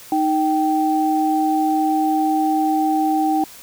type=tone pair together; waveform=sine; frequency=311.1 / 777.2 Hz; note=D#4 / G5; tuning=0 / -15 cents; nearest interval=octave + major third; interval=1585 cents; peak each=-18 dBFS; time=0.12-3.44 s; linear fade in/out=2 ms; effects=white hiss -41 dBFS RMS until 3.62 s